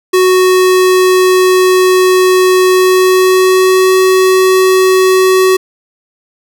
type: tone with pitch glide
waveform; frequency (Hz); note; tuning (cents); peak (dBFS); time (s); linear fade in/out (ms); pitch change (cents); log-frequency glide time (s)
square; 370 to 374.9; F#4 to F#4; 0 to +23; -6; 0.13-5.57; 10; +23; 2.69-3.98
effects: none